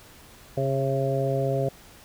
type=harmonic tone with a mistuned harmonic; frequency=135.7 Hz; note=C#3; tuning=36 cents flat; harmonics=1 / 2 / 3 / 4 / 5; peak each=-26 / -35 / -29 / -28 / -30 dBFS; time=0.57-1.69 s; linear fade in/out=5 ms; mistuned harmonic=5; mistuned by=-17 cents; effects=pink hiss -50 dBFS RMS until 2.04 s